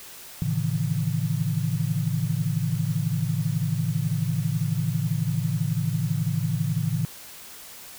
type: tone cluster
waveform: sine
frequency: 110.9 / 136.9 / 155 / 167.1 Hz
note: A2 / C#3 / D#3 / E3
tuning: +14 / -21 / -6 / +24 cents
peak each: -28 dBFS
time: 0.42-7.05 s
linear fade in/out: 0 ms
effects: white hiss -43 dBFS RMS until 7.98 s